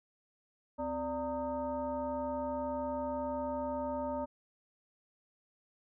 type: tone with frequency modulation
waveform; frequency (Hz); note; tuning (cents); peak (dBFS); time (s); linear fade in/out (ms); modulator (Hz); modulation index
sine; 587.3; D5; 0; -33; 0.78-4.26; 20; 329; 1.2
effects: none